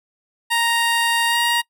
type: tone with pitch glide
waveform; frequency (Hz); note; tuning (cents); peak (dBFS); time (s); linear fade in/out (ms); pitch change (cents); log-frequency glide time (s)
15% pulse; 932.3 to 942.6; A#5 to A#5; 0 to +19; -10; 0.5-1.62; 20; +19; 1.28-1.37
effects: noise-tail reverb RT60 0.1 s tail -23 dB re dry